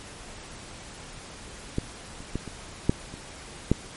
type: clicks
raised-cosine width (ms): 3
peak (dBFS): -12 / -28 / -15 / -23 / -6 / -26 / -6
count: 7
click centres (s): 1.784 / 2.205 / 2.356 / 2.477 / 2.895 / 3.14 / 3.716
effects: pink hiss -43 dBFS RMS until 3.96 s + MP3 48 kbps